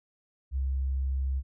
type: tone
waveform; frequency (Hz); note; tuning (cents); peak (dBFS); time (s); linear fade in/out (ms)
sine; 66.7; C2; +34; -26; 0.51-1.43; 50
effects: none